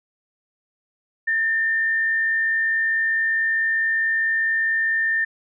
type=tone with frequency modulation; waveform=sine; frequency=1800 Hz; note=A6; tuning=39 cents sharp; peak=-18 dBFS; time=1.27-5.25 s; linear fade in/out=10 ms; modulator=64.6 Hz; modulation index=0.34; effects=none